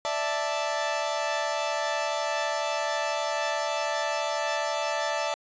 sawtooth chord, D suspended second, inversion none, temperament equal, 587.3 / 659.3 / 880 Hz, D5 / E5 / A5, 0 / 0 / 0 cents, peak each -27 / -27 / -27 dBFS, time 0.05-5.34 s, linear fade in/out 0 ms, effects resampled to 16000 Hz

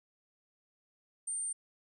sine tone, 8870 Hz, C#9, in tune, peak -31 dBFS, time 1.27-1.53 s, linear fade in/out 10 ms, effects tanh soft clip ceiling -33 dBFS

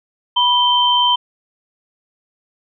sine tone pair together, 981 / 3114 Hz, B5 / G7, -12 / -12 cents, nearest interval octave + minor sixth, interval 2000 cents, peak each -14 dBFS, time 0.36-1.16 s, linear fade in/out 10 ms, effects none

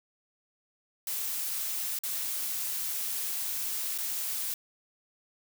blue noise with dropouts, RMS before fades -33 dBFS, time 1.07-4.54 s, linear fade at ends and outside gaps 2 ms, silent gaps 1.989-2.035 / 3.979-3.984 s, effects none

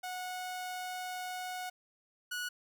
sawtooth tone pair in turn, 733 / 1466 Hz, F#5 / F#6, -16 / -16 cents, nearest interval octave, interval 1200 cents, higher second, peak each -34 / -32 dBFS, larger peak second, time 0.03-1.7 / 2.31-2.49 s, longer first, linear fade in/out 10 ms, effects none

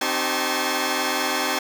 10% pulse tone cluster, 260.9 / 305.6 / 385.3 / 860 / 1080 Hz, C4 / D#4 / G4 / A5 / C#6, -5 / -31 / -30 / -40 / -45 cents, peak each -20 dBFS, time 0.01-1.59 s, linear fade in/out 5 ms, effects none

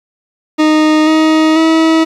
40% pulse tone with pitch steps, 309 / 314.7 / 322.2 Hz, D#4 / D#4 / E4, -12 / +20 / -39 cents, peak -6 dBFS, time 0.58-2.05 s, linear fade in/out 20 ms, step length 490 ms, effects low-pass 5000 Hz 12 dB/octave + 7-bit

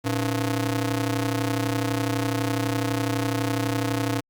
sawtooth ring-modulated tone, 197 Hz, G3, 9 cents sharp, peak -16 dBFS, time 0.04-4.21 s, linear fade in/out 20 ms, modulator 82.5 Hz, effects Opus 48 kbps

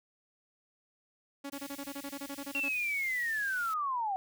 sawtooth tone bursts, 280 Hz, C#4, 18 cents sharp, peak -34 dBFS, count 15, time 1.44-2.69 s, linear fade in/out 10 ms, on 60 ms, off 25 ms
white band-stop noise, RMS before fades -49 dBFS, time 1.52-3.74 s, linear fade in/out 5 ms, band 300 to 1800 Hz, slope 48 dB/octave
sine linear sweep, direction down, 2750 to 742 Hz, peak -30 dBFS, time 2.55-4.16 s, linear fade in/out 0 ms
effects none

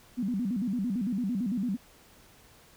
sine tone with vibrato, 218.4 Hz, A3, 13 cents flat, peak -27 dBFS, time 0.17-1.77 s, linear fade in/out 20 ms, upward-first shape square, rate 8.9 Hz, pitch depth 210 cents each way, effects pink hiss -57 dBFS RMS until 2.76 s

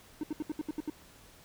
triangle tone bursts, 305.3 Hz, D#4, 33 cents flat, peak -29 dBFS, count 8, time 0.21-0.899 s, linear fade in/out 2 ms, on 24 ms, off 71 ms, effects pink hiss -57 dBFS RMS until 1.44 s

